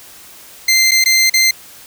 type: tone with dropouts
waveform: 20% pulse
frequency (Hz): 2082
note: C7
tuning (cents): -9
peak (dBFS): -4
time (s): 0.68-1.51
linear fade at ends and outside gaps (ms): 5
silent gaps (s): 0.911-0.916 / 1.041-1.058 / 1.298-1.338
effects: white hiss -39 dBFS RMS until 1.86 s